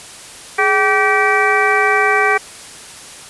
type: harmonic tone with a mistuned harmonic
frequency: 386.4 Hz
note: G4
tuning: 25 cents flat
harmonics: 1 / 2 / 3 / 4 / 5 / 6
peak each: -18 / -18 / -18 / -18 / -18 / -18 dBFS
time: 0.58-2.38 s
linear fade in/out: 10 ms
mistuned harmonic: 1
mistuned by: +140 cents
effects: white hiss -35 dBFS RMS until 3.29 s + resampled to 24000 Hz